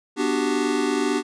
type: chord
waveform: square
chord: G major seventh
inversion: first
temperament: equal with one note detuned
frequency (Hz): 246.9 / 295.9 / 370 / 392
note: B3 / D4 / F#4 / G4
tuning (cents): 0 / +13 / 0 / 0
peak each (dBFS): -28 / -25 / -29 / -26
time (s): 0.16-1.23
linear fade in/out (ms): 50
effects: resampled to 22050 Hz

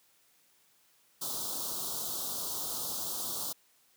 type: band-stop noise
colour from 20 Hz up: white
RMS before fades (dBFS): -36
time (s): 1.21-3.53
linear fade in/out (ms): 10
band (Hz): 1300 to 3400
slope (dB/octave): 48
effects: white hiss -67 dBFS RMS until 3.96 s + high-pass 100 Hz 12 dB/octave

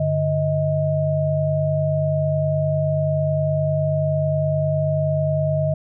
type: tone cluster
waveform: sine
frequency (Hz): 98.4 / 147.9 / 631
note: G2 / D3 / D#5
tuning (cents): +7 / +13 / +24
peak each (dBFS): -27 / -20 / -21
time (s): 0-5.74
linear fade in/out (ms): 5
effects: none

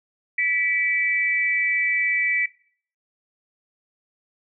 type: tone pair together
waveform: sine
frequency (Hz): 1963.6 / 2307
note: B6 / D7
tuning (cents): -10 / -31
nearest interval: minor third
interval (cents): 279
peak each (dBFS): -22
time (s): 0.38-2.46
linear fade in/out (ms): 5
effects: noise-tail reverb RT60 0.5 s tail -18 dB re dry

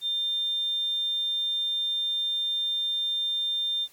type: tone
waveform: sine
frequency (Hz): 3600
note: A7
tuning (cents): +39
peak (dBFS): -25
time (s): 0.01-3.88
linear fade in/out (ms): 50
effects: white hiss -57 dBFS RMS until 3.92 s + AAC 64 kbps

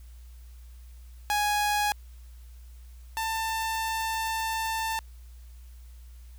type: tone pair in turn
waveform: sawtooth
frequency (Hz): 830.6 / 892.3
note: G#5 / A5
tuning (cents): 0 / +24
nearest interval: minor second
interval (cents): 124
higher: second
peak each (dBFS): -20 / -24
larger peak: first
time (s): 1.3-1.92 / 3.17-4.99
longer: second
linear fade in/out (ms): 0
effects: added 60 Hz sine -44 dBFS peak until 6.38 s + white hiss -62 dBFS RMS until 6.38 s

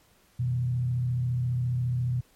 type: tone with frequency modulation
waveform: sine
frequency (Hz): 123.47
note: B2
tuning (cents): 0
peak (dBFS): -24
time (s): 0.39-2.21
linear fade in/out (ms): 10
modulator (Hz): 34.5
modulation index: 0.41
effects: pink hiss -62 dBFS RMS until 2.35 s + MP3 64 kbps

